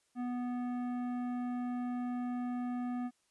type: tone with tanh clipping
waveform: triangle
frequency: 246.1 Hz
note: B3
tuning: 6 cents flat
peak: -36 dBFS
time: 0.15-3.11 s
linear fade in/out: 50 ms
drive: 17 dB
effects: white hiss -75 dBFS RMS until 3.3 s + resampled to 24000 Hz